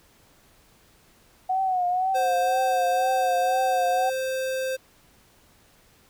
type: tone with vibrato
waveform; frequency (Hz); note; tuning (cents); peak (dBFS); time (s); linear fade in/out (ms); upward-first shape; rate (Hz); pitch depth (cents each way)
sine; 739; F#5; -2; -21; 1.49-4.1; 10; triangle; 2; 77
type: tone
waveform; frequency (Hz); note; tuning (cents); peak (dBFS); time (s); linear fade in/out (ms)
square; 523.3; C5; 0; -26; 2.14-4.77; 20
effects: pink hiss -58 dBFS RMS until 6.09 s